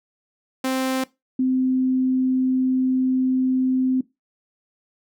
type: tone pair in turn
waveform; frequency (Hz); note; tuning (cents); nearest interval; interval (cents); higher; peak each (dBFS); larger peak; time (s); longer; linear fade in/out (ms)
sawtooth / sine; 261.6 / 258.4; C4 / C4; 0 / -21; unison; 21; first; -17; neither; 0.64-1.04 / 1.39-4.01; second; 5
effects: noise-tail reverb RT60 0.2 s tail -19 dB re dry